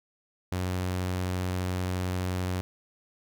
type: tone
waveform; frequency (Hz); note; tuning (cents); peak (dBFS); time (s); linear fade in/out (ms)
sawtooth; 91.5; F#2; -19; -24; 0.52-2.61; 0
effects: none